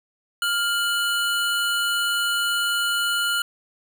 square tone pair together, 1401.8 / 2960 Hz, F6 / F#7, +6 / 0 cents, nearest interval octave + minor second, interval 1294 cents, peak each -23 / -26 dBFS, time 0.42-3.42 s, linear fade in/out 2 ms, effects none

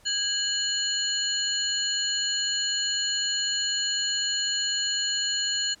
sine tone cluster, 1642 / 2963 / 4224 / 6960 Hz, G#6 / F#7 / C8 / A8, -20 / +2 / +16 / -20 cents, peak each -33 / -30 / -28 / -30 dBFS, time 0.05-5.75 s, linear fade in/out 20 ms, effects pink hiss -57 dBFS RMS until 5.8 s + low-pass 11000 Hz 12 dB/octave

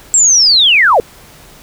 sine linear sweep, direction down, 7700 to 411.6 Hz, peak -5 dBFS, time 0.14-1 s, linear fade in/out 0 ms, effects pink hiss -39 dBFS RMS until 1.62 s

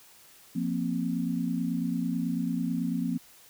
sine chord, F suspended fourth, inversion none, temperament just, 174.61 / 232.8 / 261.9 Hz, F3 / Bb3 / C4, 0 / -2 / +2 cents, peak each -31 dBFS, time 0.55-3.18 s, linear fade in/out 10 ms, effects white hiss -55 dBFS RMS until 3.49 s

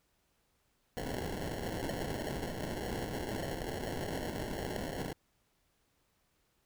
white noise with sample-and-hold, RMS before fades -38 dBFS, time 0.97-5.13 s, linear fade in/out 0 ms, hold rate 1225 Hz, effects pink hiss -75 dBFS RMS until 6.65 s

